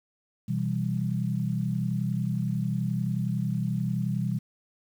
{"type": "chord", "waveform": "sine", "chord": "E minor", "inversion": "second", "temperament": "equal with one note detuned", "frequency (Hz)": [125.77, 164.81, 196], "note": ["B2", "E3", "G3"], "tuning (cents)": [32, 0, 0], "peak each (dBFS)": [-29, -30, -30], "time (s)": [0.48, 4.39], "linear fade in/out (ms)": 10, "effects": ["9-bit"]}